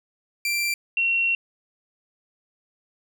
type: tone pair in turn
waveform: sawtooth / sine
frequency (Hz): 2357 / 2731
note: D7 / F7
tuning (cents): +6 / -39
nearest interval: minor third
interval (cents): 255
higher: second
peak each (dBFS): -19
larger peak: neither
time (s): 0.45-0.74 / 0.97-1.35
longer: second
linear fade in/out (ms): 2
effects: none